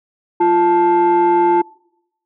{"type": "tone pair together", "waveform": "sine", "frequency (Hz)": [347.2, 876.9], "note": ["F4", "A5"], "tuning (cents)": [-10, -6], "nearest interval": "octave + major third", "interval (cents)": 1604, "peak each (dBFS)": -11, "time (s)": [0.4, 1.62], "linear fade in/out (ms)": 10, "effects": ["noise-tail reverb RT60 0.8 s tail -26 dB re dry", "tanh soft clip ceiling -7 dBFS"]}